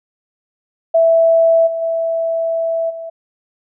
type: tone with level steps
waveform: sine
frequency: 659.3 Hz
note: E5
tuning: in tune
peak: -8 / -18 / -15 / -25 dBFS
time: 0.94-3.1 s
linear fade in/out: 10 ms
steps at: 1.66 / 1.81 / 2.89 s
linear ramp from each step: 20 ms
effects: none